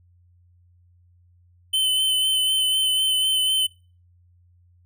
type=tone with vibrato; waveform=square; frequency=3052 Hz; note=G7; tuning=47 cents flat; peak=-19 dBFS; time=1.73-3.67 s; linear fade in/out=10 ms; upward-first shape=sine; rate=4 Hz; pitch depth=17 cents each way; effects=noise-tail reverb RT60 0.4 s tail -26 dB re dry + added 88 Hz sine -54 dBFS peak until 4.85 s